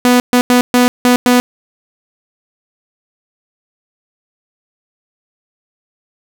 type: tone bursts at uneven times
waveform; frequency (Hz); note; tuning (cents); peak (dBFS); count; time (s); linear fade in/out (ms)
sawtooth; 246.9; B3; 0; -3; 6; 0.05-0.2 / 0.33-0.41 / 0.5-0.61 / 0.74-0.88 / 1.05-1.16 / 1.26-1.4; 0
effects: none